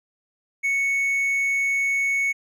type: tone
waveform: triangle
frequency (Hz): 2215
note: C#7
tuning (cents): -2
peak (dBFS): -18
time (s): 0.63-2.33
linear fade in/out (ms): 20
effects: none